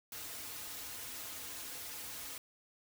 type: noise with comb filter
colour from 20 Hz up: white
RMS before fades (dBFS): -45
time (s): 0.12-2.38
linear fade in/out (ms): 2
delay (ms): 5.2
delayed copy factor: -0.9
effects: none